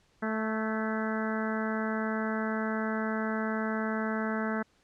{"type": "harmonic tone with a mistuned harmonic", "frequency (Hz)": 219.5, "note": "A3", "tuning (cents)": -4, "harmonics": [1, 2, 3, 4, 5, 6, 7, 8, 9], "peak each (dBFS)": [-31, -37, -38, -41, -43, -39, -39, -42, -45], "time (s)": [0.22, 4.63], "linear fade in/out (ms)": 10, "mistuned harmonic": 8, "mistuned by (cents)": -37, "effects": ["pink hiss -67 dBFS RMS until 4.83 s", "low-pass 7000 Hz 12 dB/octave"]}